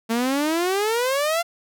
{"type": "exponential sweep", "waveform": "sawtooth", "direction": "up", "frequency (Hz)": [222.5, 698.5], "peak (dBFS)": -16, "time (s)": [0.09, 1.43], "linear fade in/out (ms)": 20, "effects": []}